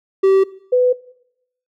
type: tone pair in turn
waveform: triangle / sine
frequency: 385.9 / 499.2 Hz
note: G4 / B4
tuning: -27 / +19 cents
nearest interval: major third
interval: 446 cents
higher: second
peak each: -7 / -10 dBFS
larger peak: first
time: 0.23-0.44 / 0.72-0.93 s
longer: neither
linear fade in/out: 10 ms
effects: noise-tail reverb RT60 0.8 s tail -20 dB re dry